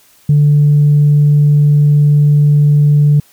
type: tone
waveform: sine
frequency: 146.83 Hz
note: D3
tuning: in tune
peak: -4 dBFS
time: 0.29-3.2 s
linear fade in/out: 5 ms
effects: tanh soft clip ceiling -2 dBFS + white hiss -48 dBFS RMS until 3.32 s